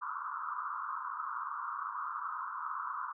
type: band-pass noise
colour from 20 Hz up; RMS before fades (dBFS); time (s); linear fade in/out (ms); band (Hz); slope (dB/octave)
pink; -39; 0.01-3.13; 20; 990 to 1400; 96
effects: none